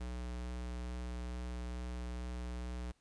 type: tone with vibrato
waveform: square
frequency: 61 Hz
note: B1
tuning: 21 cents flat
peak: -40 dBFS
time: 0-2.92 s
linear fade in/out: 10 ms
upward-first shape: sine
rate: 2.3 Hz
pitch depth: 9 cents each way
effects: pink hiss -75 dBFS RMS until 3 s + resampled to 22050 Hz